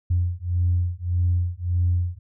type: beating tone pair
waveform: sine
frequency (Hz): 87.4 / 89.1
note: F2 / F2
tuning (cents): +2 / +35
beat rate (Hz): 1.7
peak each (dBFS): -22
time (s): 0.1-2.19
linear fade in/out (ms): 10
effects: tanh soft clip ceiling -12 dBFS